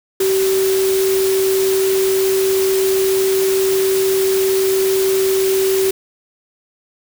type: tone in noise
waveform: sine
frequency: 383.3 Hz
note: G4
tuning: 39 cents flat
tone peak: -13 dBFS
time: 0.2-5.91 s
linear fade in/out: 5 ms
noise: white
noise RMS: -24 dBFS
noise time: 0.2-5.91 s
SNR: +8 dB
effects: none